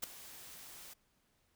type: noise with ADSR envelope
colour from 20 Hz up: white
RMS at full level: -35 dBFS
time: 0.02-0.94 s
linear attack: 19 ms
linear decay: 3 ms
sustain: -17 dB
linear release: 12 ms
effects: pink hiss -75 dBFS RMS until 1.55 s